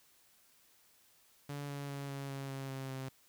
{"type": "tone with pitch steps", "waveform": "sawtooth", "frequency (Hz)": [143.2, 141.64, 140.09, 138.56, 137.05, 135.55, 134.07, 132.61], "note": ["D3", "C#3", "C#3", "C#3", "C#3", "C#3", "C3", "C3"], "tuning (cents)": [-43, 38, 19, 0, -19, -38, 43, 24], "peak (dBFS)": -36, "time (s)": [1.49, 3.09], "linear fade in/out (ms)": 5, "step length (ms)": 200, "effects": ["white hiss -67 dBFS RMS until 3.28 s"]}